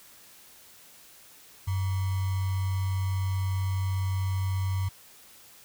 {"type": "tone with sample-and-hold", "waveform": "sine", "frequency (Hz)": 95, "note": "F#2", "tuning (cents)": 46, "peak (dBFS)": -25, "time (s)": [1.67, 4.89], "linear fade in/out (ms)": 10, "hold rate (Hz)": 1050, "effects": ["white hiss -53 dBFS RMS until 5.64 s"]}